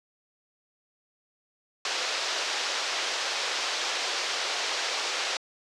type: band-pass noise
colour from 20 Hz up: white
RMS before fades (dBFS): -30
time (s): 1.85-5.37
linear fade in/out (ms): 2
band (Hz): 410 to 5700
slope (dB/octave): 24
effects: low-pass 9000 Hz 12 dB/octave